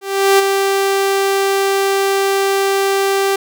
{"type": "tone with ADSR envelope", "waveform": "sawtooth", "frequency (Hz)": 392, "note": "G4", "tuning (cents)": 0, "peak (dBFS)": -3, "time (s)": [0.01, 3.36], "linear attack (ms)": 380, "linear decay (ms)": 15, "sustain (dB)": -6, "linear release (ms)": 5, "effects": []}